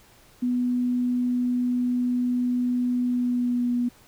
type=tone with pitch glide; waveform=sine; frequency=246.9 to 243.1 Hz; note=B3 to B3; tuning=0 to -27 cents; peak=-21 dBFS; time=0.42-3.89 s; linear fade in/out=10 ms; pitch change=-27 cents; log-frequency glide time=3.04-3.74 s; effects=pink hiss -55 dBFS RMS until 4.07 s